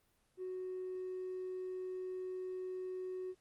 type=tone with hard clipping; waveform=sine; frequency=370 Hz; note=F#4; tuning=in tune; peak=-40 dBFS; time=0.37-3.35 s; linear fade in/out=50 ms; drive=1 dB; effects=pink hiss -75 dBFS RMS until 3.4 s + Opus 32 kbps